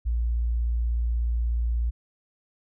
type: tone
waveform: sine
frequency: 58.27 Hz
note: A#1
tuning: in tune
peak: -22 dBFS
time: 0.05-1.91 s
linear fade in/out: 20 ms
effects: none